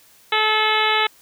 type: harmonic tone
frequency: 432.5 Hz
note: A4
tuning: 30 cents flat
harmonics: 1 / 2 / 3 / 4 / 5 / 6 / 7 / 8 / 9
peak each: -26 / -22 / -23 / -25 / -23 / -27 / -26 / -26 / -27 dBFS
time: 0.32-1.07 s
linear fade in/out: 5 ms
effects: white hiss -52 dBFS RMS until 1.21 s